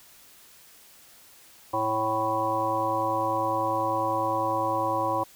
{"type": "harmonic tone", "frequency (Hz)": 110, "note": "A2", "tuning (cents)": 0, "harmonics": [1, 3, 5, 7, 9, 10], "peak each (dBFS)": [-38, -33, -30, -31, -27, -33], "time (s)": [1.73, 5.24], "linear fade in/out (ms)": 10, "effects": ["white hiss -53 dBFS RMS until 5.35 s"]}